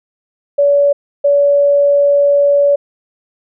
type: tone pair in turn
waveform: sine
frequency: 570 / 570 Hz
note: C#5 / C#5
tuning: +48 / +48 cents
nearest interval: unison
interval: 0 cents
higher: neither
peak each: -7 dBFS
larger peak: neither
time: 0.58-0.93 / 1.24-2.76 s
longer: second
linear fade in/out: 10 ms
effects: none